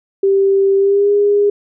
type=tone with pitch glide; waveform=sine; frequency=391.6 to 408.7 Hz; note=G4 to G#4; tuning=-2 to -28 cents; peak=-9 dBFS; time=0.23-1.5 s; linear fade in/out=5 ms; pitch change=+74 cents; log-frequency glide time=0.77-1.12 s; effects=none